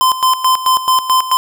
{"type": "tone with tremolo", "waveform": "square", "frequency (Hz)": 1031, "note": "C6", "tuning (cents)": -26, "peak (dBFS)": -9, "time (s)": [0.01, 1.37], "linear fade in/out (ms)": 0, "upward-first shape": "square", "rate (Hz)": 4.6, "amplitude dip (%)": 75, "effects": []}